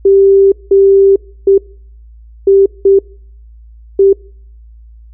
sine tone bursts at uneven times, 392 Hz, G4, in tune, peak -3 dBFS, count 6, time 0.05-0.52 / 0.71-1.16 / 1.47-1.58 / 2.47-2.66 / 2.85-2.99 / 3.99-4.13 s, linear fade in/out 5 ms, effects noise-tail reverb RT60 0.6 s tail -26 dB re dry + added 56 Hz sine -34 dBFS peak until 5.13 s

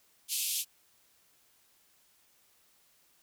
white band-pass noise, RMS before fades -33 dBFS, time 0.28-0.65 s, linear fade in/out 50 ms, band 2600 to 14000 Hz, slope 48 dB/octave, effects white hiss -67 dBFS RMS until 3.22 s

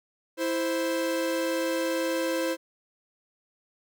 45% pulse tone pair together, 329.6 / 523.2 Hz, E4 / C5, 0 / 0 cents, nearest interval minor sixth, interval 800 cents, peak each -29 / -28 dBFS, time 0.37-2.57 s, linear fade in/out 50 ms, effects none

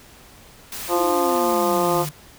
white noise, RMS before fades -32 dBFS, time 0.72-2.09 s, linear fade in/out 2 ms
harmonic tone, 174.61 Hz, F3, in tune, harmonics 2 / 3 / 4 / 5 / 6 / 7, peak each -22 / -24 / -25 / -26 / -27 / -27 dBFS, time 0.88-2.06 s, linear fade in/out 50 ms
sine exponential sweep, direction down, 350.8 to 144 Hz, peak -27 dBFS, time 0.92-2.12 s, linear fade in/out 50 ms
effects pink hiss -47 dBFS RMS until 2.38 s

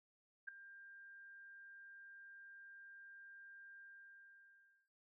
sine tone with ADSR envelope, 1595 Hz, G6, 30 cents sharp, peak -40 dBFS, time 0.47-4.89 s, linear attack 16 ms, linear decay 3 ms, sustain -15 dB, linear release 1100 ms, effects none

